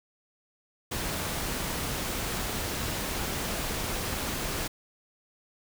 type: noise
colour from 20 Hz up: pink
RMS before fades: -32 dBFS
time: 0.91-4.68 s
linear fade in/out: 10 ms
effects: none